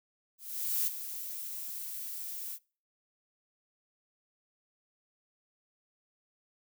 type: noise with ADSR envelope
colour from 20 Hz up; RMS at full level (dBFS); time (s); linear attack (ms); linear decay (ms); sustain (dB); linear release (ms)
violet; -29; 0.38-2.59; 490; 19; -11; 55
effects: noise-tail reverb RT60 0.4 s tail -25 dB re dry